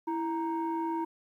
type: tone pair together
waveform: sine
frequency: 329.6 / 933.6 Hz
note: E4 / A#5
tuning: 0 / +2 cents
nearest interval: octave + tritone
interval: 1802 cents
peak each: -30 / -31 dBFS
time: 0.07-1.05 s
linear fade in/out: 10 ms
effects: tanh soft clip ceiling -25 dBFS + 11-bit